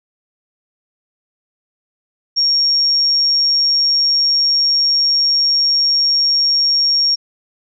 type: tone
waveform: sine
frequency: 5550 Hz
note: F8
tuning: 12 cents flat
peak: -11 dBFS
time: 2.36-7.16 s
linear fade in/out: 20 ms
effects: none